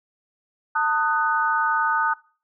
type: chord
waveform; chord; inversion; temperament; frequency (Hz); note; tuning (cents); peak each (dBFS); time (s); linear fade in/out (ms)
sine; D# diminished; second; just; 896 / 1244.5 / 1493.4; A5 / D#6 / F#6; +31 / 0 / +16; -23; 0.75-2.14; 10
effects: noise-tail reverb RT60 0.4 s tail -22 dB re dry